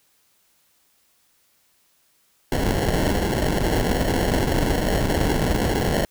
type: noise with sample-and-hold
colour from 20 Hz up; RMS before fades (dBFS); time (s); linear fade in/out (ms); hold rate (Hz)
pink; -21; 2.52-6.05; 0; 1225
effects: white hiss -63 dBFS RMS until 6.1 s